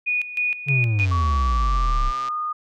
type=tone with tremolo; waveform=sine; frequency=2465 Hz; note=D#7; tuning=17 cents flat; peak=-19 dBFS; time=0.06-1.06 s; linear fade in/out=20 ms; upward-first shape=square; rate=3.2 Hz; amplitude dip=75%
type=exponential sweep; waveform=triangle; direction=down; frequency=144.6 to 31 Hz; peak=-16 dBFS; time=0.66-2.13 s; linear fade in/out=50 ms
type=click train; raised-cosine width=0.2 ms; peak=-20 dBFS; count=168; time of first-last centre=0.99-2.285 s; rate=129 Hz
type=tone with pitch glide; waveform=sine; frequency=1131 to 1226.3 Hz; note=C#6 to D#6; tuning=+34 to -26 cents; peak=-23 dBFS; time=1.11-2.53 s; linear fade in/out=10 ms; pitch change=+140 cents; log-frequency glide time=1.28-2.36 s
effects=none